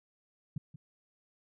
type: tone with echo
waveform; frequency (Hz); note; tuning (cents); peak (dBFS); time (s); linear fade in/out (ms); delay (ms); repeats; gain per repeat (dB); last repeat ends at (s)
sine; 146.83; D3; 0; -31; 0.56-0.58; 5; 180; 1; -13; 0.76
effects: none